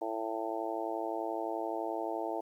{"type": "harmonic tone", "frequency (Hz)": 111.6, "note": "A2", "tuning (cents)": 25, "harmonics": [3, 4, 5, 6, 7, 8], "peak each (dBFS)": [-39, -41, -42, -38, -41, -41], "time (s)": [0.01, 2.41], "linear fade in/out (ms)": 10, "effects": ["11-bit"]}